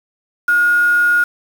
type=tone with quantisation; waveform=sine; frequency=1433 Hz; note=F6; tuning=44 cents sharp; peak=-10 dBFS; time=0.48-1.24 s; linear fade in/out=5 ms; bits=5; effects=none